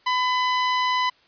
sawtooth tone, 1004 Hz, B5, 28 cents sharp, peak -16 dBFS, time 0.06-1.1 s, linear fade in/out 10 ms, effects white hiss -58 dBFS RMS until 1.27 s + resampled to 11025 Hz

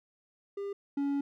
triangle tone pair in turn, 400 / 281.5 Hz, G4 / C#4, +35 / +27 cents, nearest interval tritone, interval 608 cents, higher first, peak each -32 / -26 dBFS, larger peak second, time 0.57-0.73 / 0.97-1.21 s, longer second, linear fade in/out 5 ms, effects none

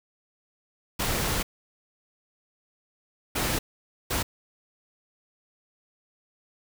pink noise bursts at uneven times, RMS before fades -27 dBFS, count 3, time 0.99-1.43 / 3.35-3.59 / 4.1-4.23 s, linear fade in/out 10 ms, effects none

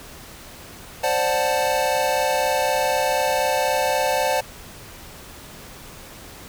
square chord, D dominant seventh, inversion third, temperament equal, 523.3 / 587.3 / 740 / 880 Hz, C5 / D5 / F#5 / A5, 0 / 0 / 0 / 0 cents, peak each -25 / -25 / -26 / -25 dBFS, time 1.03-4.41 s, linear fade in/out 10 ms, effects pink hiss -41 dBFS RMS until 6.48 s

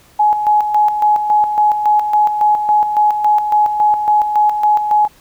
sine tone with tremolo, 842 Hz, G#5, 24 cents sharp, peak -8 dBFS, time 0.19-5.08 s, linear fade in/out 10 ms, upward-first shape square, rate 3.6 Hz, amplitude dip 55%, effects pink hiss -48 dBFS RMS until 5.2 s

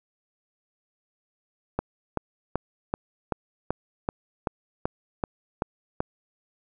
click train, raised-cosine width 1 ms, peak -11 dBFS, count 12, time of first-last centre 1.79-6.005 s, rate 2.61 Hz, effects none

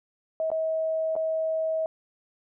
sine tone with dropouts, 640 Hz, D#5, 49 cents sharp, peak -24 dBFS, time 0.4-1.86 s, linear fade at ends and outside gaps 1 ms, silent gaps 0.503-0.516 / 1.154-1.163 s, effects none

